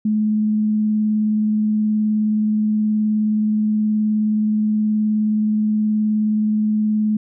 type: tone with vibrato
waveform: sine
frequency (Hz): 213.7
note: G#3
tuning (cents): +50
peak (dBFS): -15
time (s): 0.05-7.17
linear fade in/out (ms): 5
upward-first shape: square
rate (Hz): 19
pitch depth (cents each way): 9
effects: none